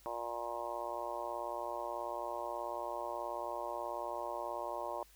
harmonic tone, 118.4 Hz, A#2, 27 cents sharp, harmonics 3 / 4 / 5 / 6 / 7 / 8 / 9, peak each -48 / -49 / -42 / -47 / -46 / -43 / -46 dBFS, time 0.06-5.03 s, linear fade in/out 0 ms, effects added 50 Hz sine -64 dBFS peak until 5.15 s + white hiss -64 dBFS RMS until 5.15 s

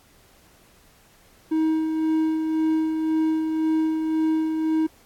triangle tone with tremolo, 316.7 Hz, D#4, 31 cents sharp, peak -16 dBFS, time 1.51-4.87 s, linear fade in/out 10 ms, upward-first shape sine, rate 1.9 Hz, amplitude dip 40%, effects pink hiss -56 dBFS RMS until 5.05 s + AAC 64 kbps

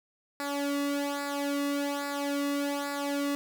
sawtooth tone with flanger, 284.2 Hz, C#4, 43 cents sharp, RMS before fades -31 dBFS, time 0.4-3.35 s, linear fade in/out 0 ms, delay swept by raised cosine 0.32 to 1.3 ms, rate 1.2 Hz, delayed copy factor -0.75, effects none

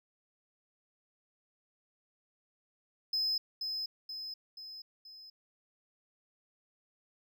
triangle tone with echo, 5100 Hz, D#8, 42 cents sharp, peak -28 dBFS, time 3.13-3.38 s, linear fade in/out 5 ms, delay 480 ms, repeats 4, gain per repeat -5 dB, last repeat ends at 5.3 s, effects none

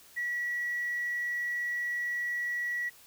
sine tone, 1934 Hz, B6, 37 cents flat, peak -29 dBFS, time 0.16-2.9 s, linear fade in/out 20 ms, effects tanh soft clip ceiling -25 dBFS + white hiss -56 dBFS RMS until 3.06 s

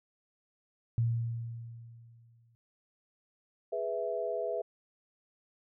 sine tone with exponential decay, 116.2 Hz, A#2, 5 cents flat, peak -24 dBFS, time 0.98-2.55 s, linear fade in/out 0 ms, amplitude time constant 340 ms
sine chord, E major, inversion first, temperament equal, 415.3 / 493.9 / 659.3 Hz, G#4 / B4 / E5, 0 / 0 / 0 cents, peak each -37 / -36 / -34 dBFS, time 3.72-4.62 s, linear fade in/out 10 ms
effects none

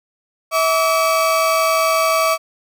35% pulse tone pair together, 647.5 / 1146 Hz, E5 / D6, -31 / -43 cents, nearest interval minor seventh, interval 988 cents, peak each -15 dBFS, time 0.51-2.38 s, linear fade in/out 50 ms, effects none

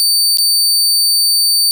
sawtooth tone with dropouts, 4580 Hz, D8, 44 cents flat, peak -7 dBFS, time 0-1.71 s, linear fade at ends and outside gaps 0 ms, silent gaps 0.372-0.384 s, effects none

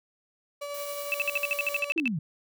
35% pulse tone with tremolo, 575 Hz, D5, 37 cents flat, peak -31 dBFS, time 0.61-1.92 s, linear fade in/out 10 ms, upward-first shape sine, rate 11 Hz, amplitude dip 30%
blue noise, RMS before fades -41 dBFS, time 0.74-1.8 s, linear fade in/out 5 ms
sine tone bursts, 2637 Hz, E7, in tune, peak -23 dBFS, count 13, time 1.12-2.077 s, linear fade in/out 0 ms, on 21 ms, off 57 ms
sine linear sweep, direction down, 343.3 to 138.59 Hz, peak -27 dBFS, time 1.96-2.19 s, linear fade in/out 5 ms
effects none

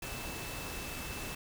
sine tone in noise, 2637 Hz, E7, in tune, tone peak -47 dBFS, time 0.02-1.35 s, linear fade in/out 5 ms, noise pink, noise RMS -41 dBFS, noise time 0.02-1.35 s, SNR -9 dB, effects none

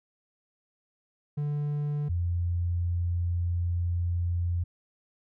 triangle / sine tone pair in turn, 146.83 / 86.95 Hz, D3 / F2, 0 / -7 cents, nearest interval major sixth, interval 907 cents, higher first, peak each -25 dBFS, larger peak neither, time 1.37-2.09 / 2.09-4.64 s, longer second, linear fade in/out 10 ms, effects none

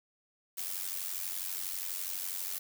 blue noise with amplitude modulation, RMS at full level -34 dBFS, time 0.57-2.59 s, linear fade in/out 10 ms, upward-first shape sine, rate 92.2 Hz, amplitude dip 75%, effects none

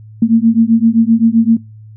sine beating tone pair, 223.7 / 231.4 Hz, A3 / A#3, +29 / -13 cents, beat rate 7.7 Hz, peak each -10 dBFS, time 0.22-1.57 s, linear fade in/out 5 ms, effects noise-tail reverb RT60 0.3 s tail -25 dB re dry + added 108 Hz sine -33 dBFS peak until 1.96 s

